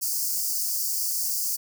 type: high-pass noise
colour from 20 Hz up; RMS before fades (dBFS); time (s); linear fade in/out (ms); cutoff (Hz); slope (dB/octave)
white; -27; 0.01-1.57; 20; 4600; 96
effects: none